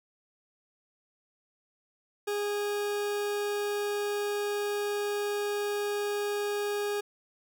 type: tone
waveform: 40% pulse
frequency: 411.4 Hz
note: G#4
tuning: 16 cents flat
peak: -28 dBFS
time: 2.27-7.01 s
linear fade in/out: 10 ms
effects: none